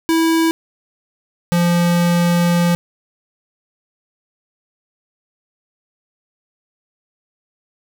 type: tone pair in turn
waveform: square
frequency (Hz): 326.9 / 173.17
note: E4 / F3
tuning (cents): -14 / -14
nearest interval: major seventh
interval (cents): 1100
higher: first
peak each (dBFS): -13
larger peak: neither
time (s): 0.09-0.51 / 1.52-2.75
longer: second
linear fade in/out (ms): 0
effects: none